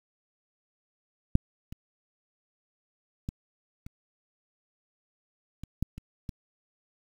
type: clicks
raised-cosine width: 5 ms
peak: -7 / -28 / -20 / -30 / -27 / -15 / -28 / -23 dBFS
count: 8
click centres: 1.354 / 1.725 / 3.289 / 3.865 / 5.636 / 5.826 / 5.98 / 6.292 s
effects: 8-bit